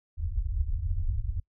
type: low-pass noise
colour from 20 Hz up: pink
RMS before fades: -29 dBFS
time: 0.17-1.4 s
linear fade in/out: 10 ms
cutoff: 100 Hz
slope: 96 dB/octave
effects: noise-tail reverb RT60 0.1 s tail -24 dB re dry